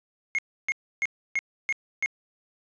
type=tone bursts; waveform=triangle; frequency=2155 Hz; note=C#7; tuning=49 cents flat; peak=-21 dBFS; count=6; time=0.35-2.06 s; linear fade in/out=0 ms; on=35 ms; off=300 ms; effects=resampled to 16000 Hz